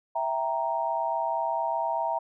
sine chord, E diminished, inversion none, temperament equal, 659.3 / 784 / 932.3 Hz, E5 / G5 / Bb5, 0 / 0 / 0 cents, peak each -30 / -32 / -28 dBFS, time 0.15-2.19 s, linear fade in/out 10 ms, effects none

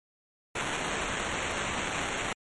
white noise with sample-and-hold, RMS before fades -32 dBFS, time 0.55-2.33 s, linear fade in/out 5 ms, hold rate 4900 Hz, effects MP3 48 kbps

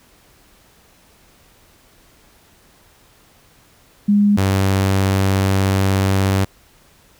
sine / sawtooth tone pair in turn, 204.8 / 96.65 Hz, G#3 / G2, -24 / -24 cents, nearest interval octave + minor second, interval 1300 cents, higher first, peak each -10 dBFS, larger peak neither, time 4.08-4.37 / 4.37-6.45 s, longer second, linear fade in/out 10 ms, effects pink hiss -52 dBFS RMS until 7.19 s

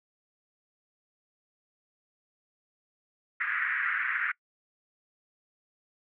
pink band-pass noise, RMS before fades -30 dBFS, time 3.4-4.32 s, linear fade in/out 10 ms, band 1400 to 2100 Hz, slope 48 dB/octave, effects noise-tail reverb RT60 0.1 s tail -24 dB re dry

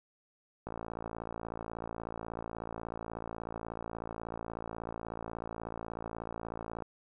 click train, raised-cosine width 1 ms, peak -25 dBFS, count 348, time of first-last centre 0.67-6.822 s, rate 56.4 Hz, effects none

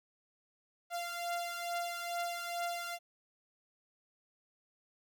sawtooth beating tone pair, 692 / 694.3 Hz, F5 / F5, -16 / -10 cents, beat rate 2.3 Hz, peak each -34 / -37 dBFS, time 0.9-2.99 s, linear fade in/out 50 ms, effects none

